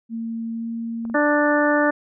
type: tone with pitch glide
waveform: sine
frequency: 228 to 229.9 Hz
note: A#3 to A#3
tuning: -38 to -24 cents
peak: -25 dBFS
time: 0.09-1.17 s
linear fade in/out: 50 ms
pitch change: +14 cents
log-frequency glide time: 0.53-0.67 s
type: clicks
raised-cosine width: 1 ms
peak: -27 dBFS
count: 2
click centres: 1.052 / 1.099 s
type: harmonic tone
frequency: 294.8 Hz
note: D4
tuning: 7 cents sharp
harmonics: 1 / 2 / 3 / 4 / 5 / 6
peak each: -20 / -20 / -26 / -26 / -25 / -24 dBFS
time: 1.14-1.91 s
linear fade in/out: 10 ms
effects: none